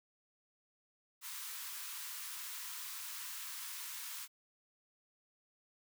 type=high-pass noise; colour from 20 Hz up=white; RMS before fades=-45 dBFS; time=1.21-4.28 s; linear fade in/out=50 ms; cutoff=910 Hz; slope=96 dB/octave; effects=none